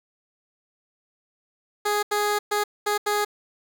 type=tone bursts at uneven times; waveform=15% pulse; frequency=415.3 Hz; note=G#4; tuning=in tune; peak=-15 dBFS; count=5; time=1.85-2.03 / 2.11-2.39 / 2.51-2.64 / 2.86-2.98 / 3.06-3.25 s; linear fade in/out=10 ms; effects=8-bit